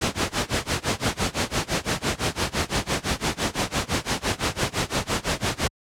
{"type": "noise with tremolo", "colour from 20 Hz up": "pink", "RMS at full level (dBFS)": -21, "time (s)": [0.01, 5.68], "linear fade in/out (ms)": 10, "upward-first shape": "sine", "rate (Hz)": 5.9, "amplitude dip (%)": 95, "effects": ["high-pass 60 Hz 12 dB/octave", "low-pass 8000 Hz 12 dB/octave"]}